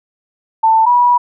sine tone pair in turn, 890 / 972.8 Hz, A5 / B5, +20 / -26 cents, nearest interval major second, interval 154 cents, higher second, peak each -7 dBFS, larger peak neither, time 0.63-0.86 / 0.86-1.18 s, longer second, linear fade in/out 10 ms, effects none

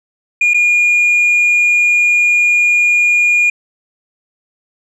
sine tone with dropouts, 2430 Hz, D#7, 42 cents flat, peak -6 dBFS, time 0.41-3.5 s, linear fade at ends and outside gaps 5 ms, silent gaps 0.536-0.543 s, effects tanh soft clip ceiling -7 dBFS

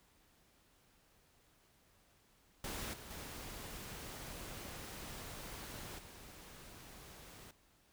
pink noise with level steps, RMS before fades -43 / -52 / -48 / -55 dBFS, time 2.64-7.51 s, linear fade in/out 2 ms, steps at 2.93 / 3.1 / 5.98 s, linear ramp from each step 10 ms, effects pink hiss -70 dBFS RMS until 7.92 s

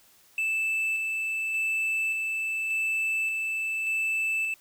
triangle tone with tremolo, 2637 Hz, E7, in tune, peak -23 dBFS, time 0.38-4.54 s, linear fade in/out 2 ms, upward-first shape square, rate 0.86 Hz, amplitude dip 25%, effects white hiss -59 dBFS RMS until 4.6 s

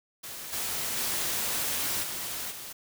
white noise with level steps, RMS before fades -40 / -32 / -30 / -35 / -41 dBFS, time 0.23-2.73 s, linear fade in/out 10 ms, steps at 0.52 / 0.96 / 2.02 / 2.5 s, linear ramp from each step 20 ms, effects none

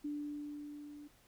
sine tone with level ramp, 293.7 Hz, D4, in tune, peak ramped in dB -36 to -49 dBFS, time 0.04-1.08 s, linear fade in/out 10 ms, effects pink hiss -67 dBFS RMS until 1.27 s

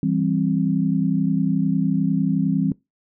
sine chord, C major, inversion first, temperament equal with one note detuned, 164.81 / 196 / 264.5 Hz, E3 / G3 / C4, 0 / 0 / +19 cents, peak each -22 dBFS, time 0.03-2.72 s, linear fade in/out 2 ms, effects noise-tail reverb RT60 0.2 s tail -21 dB re dry

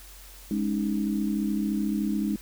sine chord, Ab suspended fourth, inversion none, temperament equal, 207.7 / 277.2 / 311.1 Hz, Ab3 / Db4 / Eb4, 0 / 0 / 0 cents, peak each -26 / -32 / -30 dBFS, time 0.51-2.36 s, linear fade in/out 2 ms, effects added 46 Hz sine -47 dBFS peak until 2.41 s + white hiss -49 dBFS RMS until 2.41 s

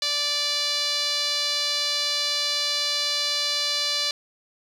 sawtooth tone with band-pass filter, 584 Hz, D5, 10 cents flat, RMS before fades -25 dBFS, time 0.02-4.11 s, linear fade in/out 2 ms, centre 4300 Hz, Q 3.8, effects none

